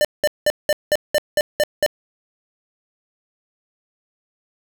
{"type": "tone bursts", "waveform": "square", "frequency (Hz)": 597, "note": "D5", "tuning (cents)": 28, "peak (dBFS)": -14, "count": 9, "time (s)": [0.01, 1.863], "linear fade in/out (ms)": 0, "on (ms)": 37, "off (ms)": 190, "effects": []}